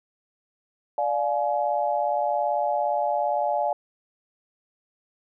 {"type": "chord", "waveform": "sine", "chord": "D diminished", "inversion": "none", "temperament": "just", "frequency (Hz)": [587.3, 704.8, 845.8], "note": ["D5", "F5", "Ab5"], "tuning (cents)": [0, 16, 31], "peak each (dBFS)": -26, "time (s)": [0.98, 3.73], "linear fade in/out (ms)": 2, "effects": []}